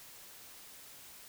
silence, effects white hiss -53 dBFS RMS until 1.28 s

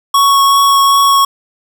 square tone with vibrato, 1108.7 Hz, C#6, in tune, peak -7 dBFS, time 0.14-1.25 s, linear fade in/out 5 ms, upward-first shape triangle, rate 2.6 Hz, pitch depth 11 cents each way, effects none

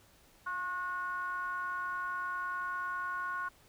triangle ring-modulated tone, 185 Hz, F#3, in tune, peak -29 dBFS, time 0.46-3.49 s, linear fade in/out 10 ms, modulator 1270 Hz, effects pink hiss -63 dBFS RMS until 3.68 s

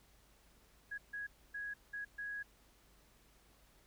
sine tone bursts at uneven times, 1661.2 Hz, G#6, in tune, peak -40 dBFS, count 5, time 0.91-0.98 / 1.13-1.27 / 1.54-1.74 / 1.93-2.05 / 2.18-2.43 s, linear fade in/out 10 ms, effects added 50 Hz sine -69 dBFS peak until 3.86 s + pink hiss -68 dBFS RMS until 3.86 s

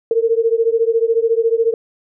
sine beating tone pair, 451.1 / 465.1 Hz, A4 / A#4, +43 / -4 cents, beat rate 14 Hz, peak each -15 / -16 dBFS, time 0.11-1.74 s, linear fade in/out 2 ms, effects none

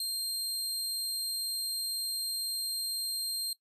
sawtooth tone, 4186 Hz, C8, in tune, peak -29 dBFS, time 0-3.53 s, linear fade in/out 2 ms, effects noise-tail reverb RT60 0.1 s tail -19 dB re dry + resampled to 32000 Hz

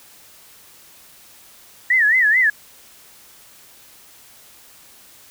sine tone with vibrato, 1861 Hz, A#6, 3 cents flat, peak -12 dBFS, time 1.9-2.5 s, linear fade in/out 5 ms, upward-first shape sine, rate 4.6 Hz, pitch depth 180 cents each way, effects white hiss -47 dBFS RMS until 5.3 s

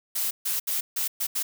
blue noise bursts at uneven times, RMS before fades -27 dBFS, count 6, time 0.15-0.31 / 0.45-0.6 / 0.67-0.81 / 0.96-1.08 / 1.2-1.27 / 1.35-1.43 s, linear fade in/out 10 ms, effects none

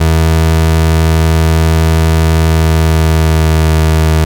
30% pulse tone with pitch glide, 80.7 to 79.08 Hz, E2 to D#2, -36 to +29 cents, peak -4 dBFS, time 0-4.25 s, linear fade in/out 10 ms, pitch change -35 cents, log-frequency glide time 2.47-3.75 s, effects none

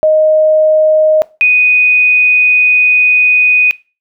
sine tone pair in turn, 622 / 2488 Hz, D#5 / D#7, -1 / -1 cents, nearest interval 2 octaves, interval 2400 cents, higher second, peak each -5 dBFS, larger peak neither, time 0.03-1.22 / 1.41-3.71 s, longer second, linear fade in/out 0 ms, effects noise-tail reverb RT60 0.3 s tail -20 dB re dry

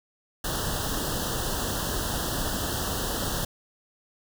pink band-stop noise, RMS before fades -29 dBFS, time 0.44-3.45 s, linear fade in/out 5 ms, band 1800 to 2800 Hz, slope 96 dB/octave, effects none

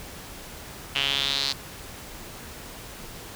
sawtooth tone with band-pass filter sweep, 138.59 Hz, C#3, in tune, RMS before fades -26 dBFS, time 0.95-1.53 s, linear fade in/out 10 ms, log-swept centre 2900 to 4400 Hz, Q 5.2, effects pink hiss -41 dBFS RMS until 3.35 s

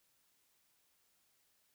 silence, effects white hiss -75 dBFS RMS until 1.74 s

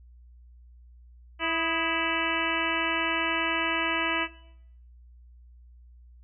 harmonic tone with a mistuned harmonic, 329.6 Hz, E4, in tune, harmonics 1 / 2 / 3 / 4 / 5 / 6 / 7 / 8 / 9, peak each -34 / -34 / -34 / -34 / -34 / -34 / -34 / -34 / -34 dBFS, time 1.39-4.28 s, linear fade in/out 50 ms, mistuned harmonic 4, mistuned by -73 cents, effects noise-tail reverb RT60 0.7 s tail -17 dB re dry + added 60 Hz sine -49 dBFS peak until 6.23 s

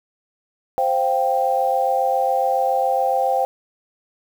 sine chord, C suspended fourth, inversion none, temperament just, 523.3 / 697.7 / 784.9 Hz, C5 / F5 / G5, 0 / -2 / +2 cents, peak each -21 / -23 / -19 dBFS, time 0.78-3.45 s, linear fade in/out 0 ms, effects 7-bit

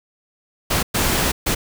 pink noise bursts at uneven times, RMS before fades -19 dBFS, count 3, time 0.7-0.83 / 0.94-1.32 / 1.46-1.55 s, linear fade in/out 10 ms, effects none

